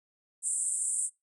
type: band-pass noise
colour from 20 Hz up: pink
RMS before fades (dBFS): -31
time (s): 0.42-1.1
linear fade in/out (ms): 50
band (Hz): 7800 to 9400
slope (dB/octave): 96
effects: noise-tail reverb RT60 0.2 s tail -22 dB re dry